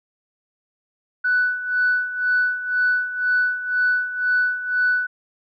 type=tone with tremolo; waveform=sine; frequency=1488 Hz; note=F#6; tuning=9 cents sharp; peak=-14 dBFS; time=1.24-5.07 s; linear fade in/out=10 ms; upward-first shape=sine; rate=2 Hz; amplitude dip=75%; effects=tanh soft clip ceiling -11 dBFS